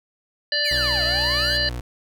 harmonic tone, 587.3 Hz, D5, in tune, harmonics 1 / 3 / 5 / 7 / 8, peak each -30 / -24 / -29 / -24 / -25 dBFS, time 0.52-1.69 s, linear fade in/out 2 ms
sawtooth exponential two-way sweep, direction down then up, 2600 to 621 to 1766 Hz, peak -26 dBFS, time 0.64-1.58 s, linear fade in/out 20 ms, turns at 1.04 s
30% pulse tone with vibrato, 61 Hz, B1, 21 cents flat, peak -25 dBFS, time 0.71-1.81 s, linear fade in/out 5 ms, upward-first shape sine, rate 4.6 Hz, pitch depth 15 cents each way
effects none

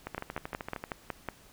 two click trains, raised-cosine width 0.5 ms, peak -21 / -18 dBFS, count 11 / 7, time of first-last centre 0.07-0.839 / 0.18-1.287 s, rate 13 / 5.42 Hz, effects pink hiss -57 dBFS RMS until 1.52 s

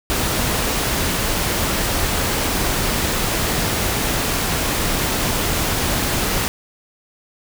pink noise, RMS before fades -20 dBFS, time 0.1-6.48 s, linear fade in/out 0 ms, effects none

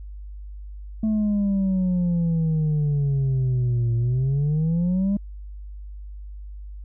sine exponential two-way sweep, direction down then up, 220 to 115.6 to 204.2 Hz, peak -16 dBFS, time 1.03-5.17 s, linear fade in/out 5 ms, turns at 3.95 s, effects tanh soft clip ceiling -18 dBFS + added 50 Hz sine -34 dBFS peak until 6.84 s

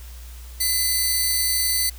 5% pulse tone pair together, 2016 / 4531 Hz, B6 / C#8, +35 / +37 cents, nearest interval octave + major second, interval 1402 cents, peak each -14 dBFS, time 0.6-1.9 s, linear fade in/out 10 ms, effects added 60 Hz sine -36 dBFS peak until 1.98 s + white hiss -47 dBFS RMS until 1.98 s

